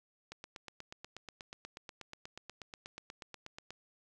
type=click train; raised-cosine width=0.2 ms; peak=-28 dBFS; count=29; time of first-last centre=0.32-3.706 s; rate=8.27 Hz; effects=none